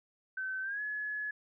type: tone with pitch glide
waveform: sine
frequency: 1532 to 1699.9 Hz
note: G6 to G#6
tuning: -40 to +40 cents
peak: -34 dBFS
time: 0.37-1.31 s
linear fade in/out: 5 ms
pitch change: +180 cents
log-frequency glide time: 0.62-0.81 s
effects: none